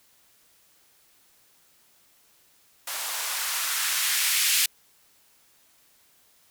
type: noise with band-pass filter sweep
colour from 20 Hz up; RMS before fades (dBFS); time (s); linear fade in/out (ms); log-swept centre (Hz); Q
violet; -26; 2.87-4.66; 5; 700 to 2500; 1.2
effects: white hiss -61 dBFS RMS until 6.5 s